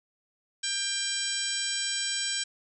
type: harmonic tone with a mistuned harmonic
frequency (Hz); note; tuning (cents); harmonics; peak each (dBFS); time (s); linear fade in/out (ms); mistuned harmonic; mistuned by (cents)
793; G5; +20; 2 / 3 / 4 / 5 / 6 / 7 / 8 / 9 / 10; -37 / -40 / -35 / -37 / -40 / -35 / -44 / -43 / -33; 0.63-2.44; 10; 8; +49
effects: none